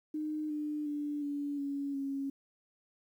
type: tone with pitch steps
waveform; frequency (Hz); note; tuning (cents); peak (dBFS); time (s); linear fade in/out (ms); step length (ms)
sine; 306.1 / 299.6 / 293.3 / 287.1 / 281 / 275.1; D#4 / D4 / D4 / D4 / C#4 / C#4; -28 / +35 / -2 / -39 / +24 / -13; -33; 0.14-2.3; 5; 360
effects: 11-bit